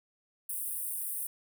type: high-pass noise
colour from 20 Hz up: pink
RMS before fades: -36 dBFS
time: 0.49-1.27 s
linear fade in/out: 5 ms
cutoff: 8700 Hz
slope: 96 dB/octave
effects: none